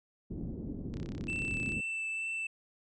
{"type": "low-pass noise", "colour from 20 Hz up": "white", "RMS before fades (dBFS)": -39, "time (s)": [0.3, 1.81], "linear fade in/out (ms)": 10, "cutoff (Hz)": 300, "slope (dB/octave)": 24}
{"type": "click train", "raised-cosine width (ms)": 0.2, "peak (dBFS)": -33, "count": 27, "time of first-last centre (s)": [0.94, 1.721], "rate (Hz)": 33.3}
{"type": "tone with vibrato", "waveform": "triangle", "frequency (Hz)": 2654, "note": "E7", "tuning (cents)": 11, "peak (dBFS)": -32, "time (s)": [1.28, 2.47], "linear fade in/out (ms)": 5, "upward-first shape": "triangle", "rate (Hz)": 2.2, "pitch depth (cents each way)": 12}
{"effects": ["resampled to 22050 Hz"]}